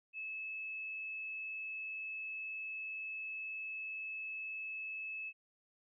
sine tone, 2601 Hz, E7, 24 cents flat, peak -40 dBFS, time 0.13-5.33 s, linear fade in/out 50 ms, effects none

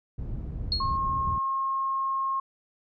white low-pass noise, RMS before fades -33 dBFS, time 0.18-1.39 s, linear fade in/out 10 ms, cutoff 100 Hz, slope 12 dB/octave
sine tone with exponential decay, 4300 Hz, C8, 47 cents sharp, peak -21 dBFS, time 0.72-0.97 s, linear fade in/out 1 ms, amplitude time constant 54 ms
sine tone, 1076 Hz, C6, 48 cents sharp, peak -25 dBFS, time 0.8-2.4 s, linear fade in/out 5 ms
effects none

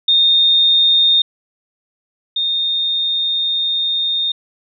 sine tone pair in turn, 3665 / 3665 Hz, A#7 / A#7, -30 / -30 cents, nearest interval unison, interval 0 cents, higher neither, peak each -9 / -15 dBFS, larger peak first, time 0.08-1.22 / 2.36-4.32 s, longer second, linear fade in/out 5 ms, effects none

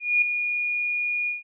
sine tone with ADSR envelope, 2439 Hz, D#7, 35 cents flat, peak -15 dBFS, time 0-1.43 s, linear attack 220 ms, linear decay 3 ms, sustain -8 dB, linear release 150 ms, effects none

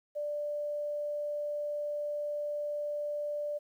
sine tone, 589 Hz, D5, 5 cents sharp, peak -32 dBFS, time 0.15-3.59 s, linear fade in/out 20 ms, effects 11-bit

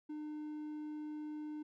triangle tone, 302.6 Hz, D#4, 48 cents flat, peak -39 dBFS, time 0.09-1.63 s, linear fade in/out 10 ms, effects none

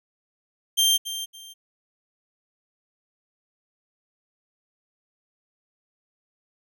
sawtooth tone with echo, 3165 Hz, G7, 16 cents sharp, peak -14 dBFS, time 0.77-0.98 s, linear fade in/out 20 ms, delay 280 ms, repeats 2, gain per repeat -12 dB, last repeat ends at 1.54 s, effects none

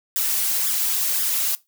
blue noise with flanger, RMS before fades -22 dBFS, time 0.16-1.55 s, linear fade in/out 0 ms, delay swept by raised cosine 0.57 to 5.57 ms, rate 1.9 Hz, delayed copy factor +0.75, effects noise-tail reverb RT60 0.2 s tail -19 dB re dry

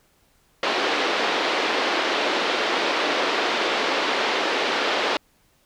pink band-pass noise, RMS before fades -23 dBFS, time 0.63-5.17 s, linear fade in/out 2 ms, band 330 to 4300 Hz, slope 24 dB/octave, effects pink hiss -62 dBFS RMS until 5.65 s

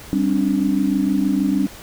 sine chord, G suspended fourth, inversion none, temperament equal with one note detuned, 196 / 267.3 / 293.7 Hz, G3 / C4 / D4, 0 / +37 / 0 cents, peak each -20 dBFS, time 0.13-1.67 s, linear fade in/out 0 ms, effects pink hiss -39 dBFS RMS until 1.82 s

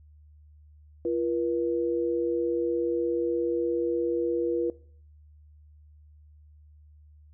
sine tone pair together, 343.2 / 480 Hz, F4 / B4, -30 / -49 cents, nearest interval tritone, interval 581 cents, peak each -27 / -28 dBFS, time 1.05-4.7 s, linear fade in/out 2 ms, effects noise-tail reverb RT60 0.5 s tail -19 dB re dry + added 75 Hz sine -51 dBFS peak until 7.33 s

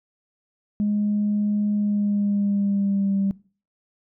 sine tone with pitch glide, 207.7 to 196.38 Hz, G#3 to G3, 0 to +3 cents, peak -18 dBFS, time 0.8-3.31 s, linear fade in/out 0 ms, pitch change -97 cents, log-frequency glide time 1.73-3.17 s, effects noise-tail reverb RT60 0.4 s tail -22 dB re dry + tanh soft clip ceiling -15 dBFS

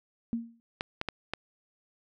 sine tone with exponential decay, 231.6 Hz, A#3, 11 cents flat, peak -25 dBFS, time 0.33-0.6 s, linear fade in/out 0 ms, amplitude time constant 57 ms
clicks, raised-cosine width 0.3 ms, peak -15 dBFS, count 4, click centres 0.809 / 1.014 / 1.087 / 1.336 s
effects none

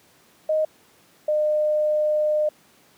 sine tone pair in turn, 622.3 / 606.7 Hz, D#5 / D#5, 0 / -44 cents, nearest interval unison, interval 44 cents, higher first, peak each -18 dBFS, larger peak neither, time 0.49-0.65 / 1.28-2.49 s, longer second, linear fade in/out 5 ms, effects pink hiss -56 dBFS RMS until 2.97 s + high-pass 150 Hz 12 dB/octave

